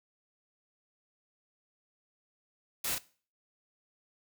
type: noise with echo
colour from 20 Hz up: white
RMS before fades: -34 dBFS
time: 2.84-2.95 s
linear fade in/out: 5 ms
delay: 34 ms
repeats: 1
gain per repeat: -3 dB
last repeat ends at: 2.984 s
effects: noise-tail reverb RT60 0.4 s tail -19 dB re dry